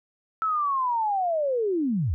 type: linear sweep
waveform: sine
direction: down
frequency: 1324 to 65.41 Hz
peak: -22 dBFS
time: 0.42-2.14 s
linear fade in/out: 0 ms
effects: none